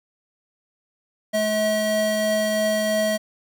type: tone pair together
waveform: square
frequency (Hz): 215 / 642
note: A3 / E5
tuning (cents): -40 / -46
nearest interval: octave + perfect fifth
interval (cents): 1894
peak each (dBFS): -27 / -21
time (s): 1.33-3.18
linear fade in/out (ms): 20
effects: none